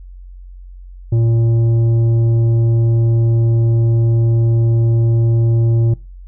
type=tone with tanh clipping; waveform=sine; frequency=115.1 Hz; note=A#2; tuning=22 cents flat; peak=-12 dBFS; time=1.12-5.94 s; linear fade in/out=5 ms; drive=8 dB; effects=noise-tail reverb RT60 0.3 s tail -21 dB re dry + added 45 Hz sine -32 dBFS peak until 6.27 s